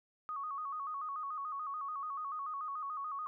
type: tone with vibrato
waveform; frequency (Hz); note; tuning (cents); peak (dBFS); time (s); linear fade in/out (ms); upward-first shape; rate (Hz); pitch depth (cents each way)
sine; 1174.7; D6; 0; -37; 0.29-3.27; 0; square; 6.9; 96
effects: none